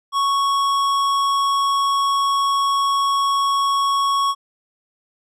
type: tone with tanh clipping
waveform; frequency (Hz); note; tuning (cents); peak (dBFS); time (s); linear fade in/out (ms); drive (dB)
sine; 1108.7; C#6; 0; -18; 0.12-4.35; 50; 15
effects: none